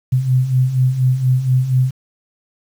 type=beating tone pair; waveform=sine; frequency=125.5 / 129.7 Hz; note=B2 / C3; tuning=+28 / -15 cents; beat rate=4.2 Hz; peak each=-19 / -13 dBFS; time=0.12-1.91 s; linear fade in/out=10 ms; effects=7-bit